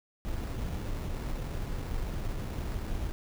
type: noise with sample-and-hold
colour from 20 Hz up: brown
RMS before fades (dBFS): -34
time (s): 0.25-3.12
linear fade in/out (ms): 0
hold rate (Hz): 3150
effects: none